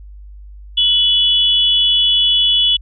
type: tone pair together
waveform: sine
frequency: 2975 / 3397 Hz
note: F#7 / G#7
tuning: +9 / +38 cents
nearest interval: major second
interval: 229 cents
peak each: -13 dBFS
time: 0.77-2.77 s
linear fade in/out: 10 ms
effects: added 50 Hz sine -33 dBFS peak until 2.81 s